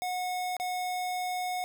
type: tone with dropouts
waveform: square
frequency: 729 Hz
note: F#5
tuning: 26 cents flat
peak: -31 dBFS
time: 0.02-1.64 s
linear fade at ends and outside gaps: 0 ms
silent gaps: 0.567-0.599 s
effects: none